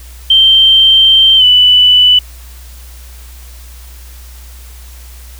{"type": "tone with pitch glide", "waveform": "sine", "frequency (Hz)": [3136, 2982], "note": ["G7", "F#7"], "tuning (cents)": [0, 13], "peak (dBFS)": -3, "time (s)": [0.3, 2.19], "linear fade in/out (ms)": 5, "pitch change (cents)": -87, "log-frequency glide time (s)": [1.37, 1.44], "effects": ["added 61 Hz sine -30 dBFS peak until 5.39 s", "white hiss -39 dBFS RMS until 5.39 s"]}